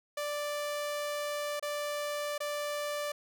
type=tone with dropouts; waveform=sawtooth; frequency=587.3 Hz; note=D5; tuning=in tune; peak=-29 dBFS; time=0.17-3.12 s; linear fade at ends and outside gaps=5 ms; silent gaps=1.597-1.625 / 2.38-2.403 s; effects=none

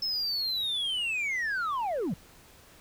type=linear sweep; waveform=sine; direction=down; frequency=5274 to 136.4 Hz; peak=-25 dBFS; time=0.02-2.14 s; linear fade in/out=5 ms; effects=tanh soft clip ceiling -27 dBFS + pink hiss -55 dBFS RMS until 2.8 s

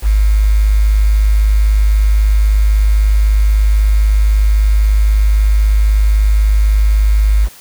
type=tone with quantisation; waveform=sine; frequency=51.9 Hz; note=G#1; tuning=in tune; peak=-7 dBFS; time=0.02-7.49 s; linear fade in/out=50 ms; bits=5; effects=white hiss -39 dBFS RMS until 7.6 s

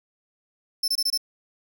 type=tone bursts; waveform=40% pulse; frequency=5300 Hz; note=E8; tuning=9 cents sharp; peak=-20 dBFS; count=5; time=0.83-1.176 s; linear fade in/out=5 ms; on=50 ms; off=24 ms; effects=none

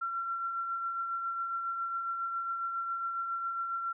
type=tone with tremolo; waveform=sine; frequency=1362 Hz; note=F6; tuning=44 cents flat; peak=-30 dBFS; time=0.01-3.93 s; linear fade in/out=10 ms; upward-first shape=triangle; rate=7.3 Hz; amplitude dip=40%; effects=none

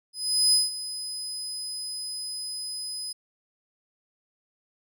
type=tone with ADSR envelope; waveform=30% pulse; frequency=5020 Hz; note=D#8; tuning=15 cents sharp; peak=-13 dBFS; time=0.13-3.13 s; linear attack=400 ms; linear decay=170 ms; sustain=-15 dB; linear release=11 ms; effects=none

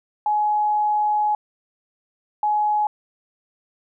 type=tone pair in turn; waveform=sine; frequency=842 / 842 Hz; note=G#5 / G#5; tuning=+24 / +24 cents; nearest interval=unison; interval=0 cents; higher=neither; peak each=-17 dBFS; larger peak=neither; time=0.26-1.35 / 2.43-2.87 s; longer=first; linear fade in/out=2 ms; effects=none

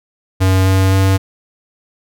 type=tone with pitch steps; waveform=square; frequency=94.4 / 95.22 / 96.05 Hz; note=F#2 / G2 / G2; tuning=+35 / -50 / -35 cents; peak=-10 dBFS; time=0.4-1.18 s; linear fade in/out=20 ms; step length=260 ms; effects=none

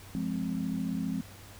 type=chord; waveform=sine; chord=F minor; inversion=none; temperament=just; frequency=174.61 / 209.5 / 261.9 Hz; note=F3 / Ab3 / C4; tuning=0 / +15 / +2 cents; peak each=-34 dBFS; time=0.15-1.21 s; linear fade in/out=0 ms; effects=added 97 Hz sine -50 dBFS peak until 1.59 s + pink hiss -51 dBFS RMS until 1.59 s

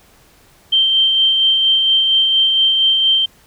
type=tone with tremolo; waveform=sine; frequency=3136 Hz; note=G7; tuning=in tune; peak=-9 dBFS; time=0.72-3.26 s; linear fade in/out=10 ms; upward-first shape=sine; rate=4.3 Hz; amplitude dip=30%; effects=pink hiss -50 dBFS RMS until 3.46 s

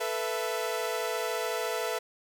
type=chord; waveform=sawtooth; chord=A suspended second; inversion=none; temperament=equal with one note detuned; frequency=440 / 493.9 / 665 Hz; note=A4 / B4 / E5; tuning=0 / 0 / +15 cents; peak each=-30 dBFS; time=0-1.99 s; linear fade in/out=10 ms; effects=none

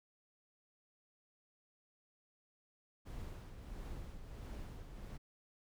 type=noise with tremolo; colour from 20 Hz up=brown; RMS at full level=-45 dBFS; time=3.05-5.18 s; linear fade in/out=20 ms; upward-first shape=triangle; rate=1.5 Hz; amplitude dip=55%; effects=none

